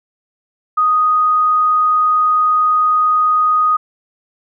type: tone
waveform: sine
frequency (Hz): 1244.5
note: D#6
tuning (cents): 0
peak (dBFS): -10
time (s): 0.77-3.77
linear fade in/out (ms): 10
effects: none